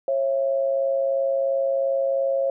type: tone pair together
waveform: sine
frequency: 544.1 / 667 Hz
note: C#5 / E5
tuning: -32 / +20 cents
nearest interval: major third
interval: 352 cents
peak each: -20 / -28 dBFS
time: 0.08-2.5 s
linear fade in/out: 2 ms
effects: none